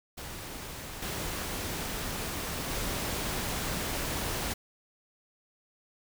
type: noise with level steps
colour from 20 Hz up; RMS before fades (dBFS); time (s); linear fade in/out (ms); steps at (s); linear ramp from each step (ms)
pink; -41 / -35 / -33; 0.17-4.54; 10; 1.02 / 2.7; 5
effects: none